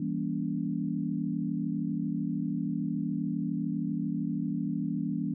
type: chord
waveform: sine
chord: E diminished seventh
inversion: none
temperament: just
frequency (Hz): 164.81 / 197.78 / 237.3 / 284.8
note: E3 / G3 / Bb3 / Db4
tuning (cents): 0 / +16 / +31 / +47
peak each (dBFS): -34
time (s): 0-5.34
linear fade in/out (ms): 5
effects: none